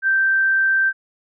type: tone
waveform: sine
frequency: 1564 Hz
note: G6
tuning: 4 cents flat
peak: -14 dBFS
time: 0.02-0.93 s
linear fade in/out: 50 ms
effects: none